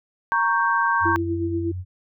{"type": "chord", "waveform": "sine", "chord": "G diminished", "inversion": "first", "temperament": "equal", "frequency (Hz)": [932.3, 1108.7, 1568], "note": ["Bb5", "Db6", "G6"], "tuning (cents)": [0, 0, 0], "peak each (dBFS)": -22, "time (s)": [0.32, 1.16], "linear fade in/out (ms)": 0}
{"type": "tone with vibrato", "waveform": "sine", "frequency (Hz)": 91.1, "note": "F#2", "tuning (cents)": -26, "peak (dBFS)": -27, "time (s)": [1, 1.85], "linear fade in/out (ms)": 50, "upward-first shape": "sine", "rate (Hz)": 16, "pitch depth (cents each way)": 15}
{"type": "tone with tremolo", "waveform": "sine", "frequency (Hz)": 335.1, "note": "E4", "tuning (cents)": 29, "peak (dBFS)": -21, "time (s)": [1.05, 1.72], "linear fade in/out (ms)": 10, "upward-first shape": "sine", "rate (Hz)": 8.3, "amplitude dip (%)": 45}
{"effects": []}